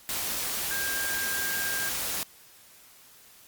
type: tone in noise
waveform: sine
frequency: 1601 Hz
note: G6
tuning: 36 cents sharp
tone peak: -31 dBFS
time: 0.71-1.89 s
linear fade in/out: 0 ms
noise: white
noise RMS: -31 dBFS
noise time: 0.09-2.23 s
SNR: -3 dB
effects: white hiss -54 dBFS RMS until 3.47 s + Opus 48 kbps